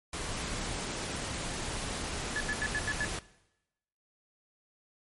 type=noise; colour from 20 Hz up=pink; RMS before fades=-36 dBFS; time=0.13-3.19 s; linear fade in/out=2 ms
type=tone bursts; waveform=sine; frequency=1719 Hz; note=A6; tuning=41 cents flat; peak=-29 dBFS; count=6; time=2.36-3.048 s; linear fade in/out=0 ms; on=43 ms; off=86 ms
effects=noise-tail reverb RT60 0.9 s tail -18 dB re dry + MP3 48 kbps